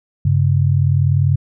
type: tone pair together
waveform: sine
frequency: 98 / 138.15 Hz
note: G2 / C#3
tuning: 0 / -6 cents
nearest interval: tritone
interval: 594 cents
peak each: -14 dBFS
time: 0.25-1.36 s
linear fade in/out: 5 ms
effects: none